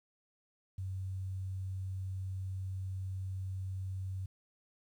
sine tone with quantisation, 94.7 Hz, F#2, 41 cents sharp, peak -36 dBFS, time 0.78-4.26 s, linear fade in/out 5 ms, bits 11, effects none

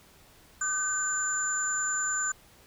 sine tone cluster, 1200 / 1530 / 7080 Hz, D6 / G6 / A8, +37 / -42 / +10 cents, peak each -36 / -31 / -29 dBFS, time 0.61-2.32 s, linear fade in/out 5 ms, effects pink hiss -57 dBFS RMS until 2.66 s

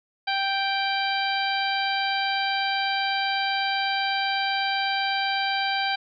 harmonic tone, 784 Hz, G5, in tune, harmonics 1 / 2 / 3 / 4 / 5 / 6, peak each -26 / -29 / -31 / -32 / -33 / -34 dBFS, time 0.27-5.96 s, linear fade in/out 10 ms, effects none

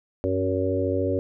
harmonic tone with a mistuned harmonic, 93.9 Hz, F#2, 26 cents sharp, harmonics 1 / 3 / 4 / 5 / 6, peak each -28 / -28 / -28 / -28 / -28 dBFS, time 0.24-1.19 s, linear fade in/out 0 ms, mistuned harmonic 3, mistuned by -18 cents, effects none

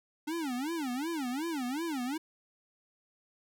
square tone with vibrato, 287.7 Hz, D4, 36 cents flat, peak -33 dBFS, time 0.27-2.18 s, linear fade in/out 10 ms, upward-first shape sine, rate 2.7 Hz, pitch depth 290 cents each way, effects none

